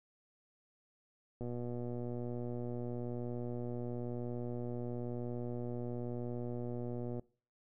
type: click train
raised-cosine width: 2 ms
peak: -29 dBFS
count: 701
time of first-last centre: 1.41-7.195 s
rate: 121 Hz
effects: noise-tail reverb RT60 0.4 s tail -22 dB re dry